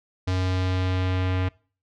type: tone with low-pass filter sweep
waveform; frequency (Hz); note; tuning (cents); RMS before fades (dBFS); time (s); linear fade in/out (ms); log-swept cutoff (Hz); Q
square; 92.5; F#2; 0; -24; 0.27-1.49; 10; 5000 to 2700; 1.4
effects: noise-tail reverb RT60 0.4 s tail -23 dB re dry